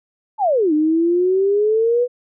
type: exponential two-way sweep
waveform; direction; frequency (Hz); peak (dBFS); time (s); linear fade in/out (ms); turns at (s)
sine; down then up; 900 to 299.7 to 497.9; -13; 0.38-2.08; 50; 0.73
effects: none